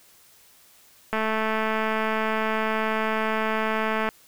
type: click train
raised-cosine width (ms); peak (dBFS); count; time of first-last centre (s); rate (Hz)
0.5; -11; 649; 1.13-4.089; 219
effects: white hiss -55 dBFS RMS until 4.27 s